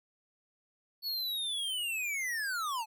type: linear sweep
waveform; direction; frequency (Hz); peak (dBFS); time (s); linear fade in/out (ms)
square; down; 4454 to 837; -33; 1.02-2.86; 50
effects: none